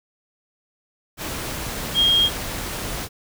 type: tone in noise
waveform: sine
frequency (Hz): 3240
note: G#7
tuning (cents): -43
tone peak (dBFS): -14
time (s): 1.94-2.3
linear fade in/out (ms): 50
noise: pink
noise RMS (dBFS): -29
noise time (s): 1.17-3.09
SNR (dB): +12
effects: none